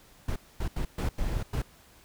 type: noise bursts at uneven times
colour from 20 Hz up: brown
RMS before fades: -29 dBFS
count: 6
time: 0.28-0.36 / 0.6-0.68 / 0.76-0.85 / 0.98-1.09 / 1.18-1.43 / 1.53-1.62 s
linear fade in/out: 5 ms
effects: pink hiss -57 dBFS RMS until 2.04 s